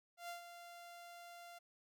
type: tone with ADSR envelope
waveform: sawtooth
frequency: 693 Hz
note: F5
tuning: 14 cents flat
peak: -40 dBFS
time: 0.17-1.59 s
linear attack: 120 ms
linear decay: 120 ms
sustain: -9 dB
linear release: 12 ms
effects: none